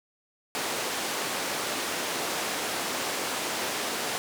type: band-pass noise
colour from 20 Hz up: pink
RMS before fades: -31 dBFS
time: 0.55-4.18 s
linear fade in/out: 0 ms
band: 340 to 11000 Hz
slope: 12 dB/octave
effects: none